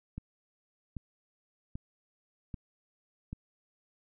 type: click train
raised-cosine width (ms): 5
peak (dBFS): -26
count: 5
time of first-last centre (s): 0.18-3.33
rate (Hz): 1.27
effects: none